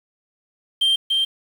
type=tone with echo; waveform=sine; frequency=3161 Hz; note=G7; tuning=14 cents sharp; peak=-12 dBFS; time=0.81-0.96 s; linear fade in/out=10 ms; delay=290 ms; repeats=1; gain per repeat=-3 dB; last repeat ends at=1.25 s; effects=tanh soft clip ceiling -14 dBFS + 7-bit